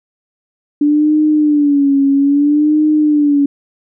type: tone with vibrato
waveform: sine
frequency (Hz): 290.7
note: D4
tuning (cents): -18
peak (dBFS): -8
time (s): 0.81-3.46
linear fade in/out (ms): 5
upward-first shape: sine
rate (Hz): 0.61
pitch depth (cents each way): 88
effects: none